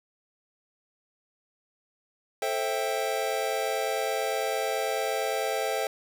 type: chord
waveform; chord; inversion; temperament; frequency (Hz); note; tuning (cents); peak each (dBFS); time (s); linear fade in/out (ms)
square; A minor seventh; none; equal with one note detuned; 440 / 529 / 659.3 / 784; A4 / C5 / E5 / G5; 0 / +19 / 0 / 0; -33; 2.42-5.87; 2
effects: none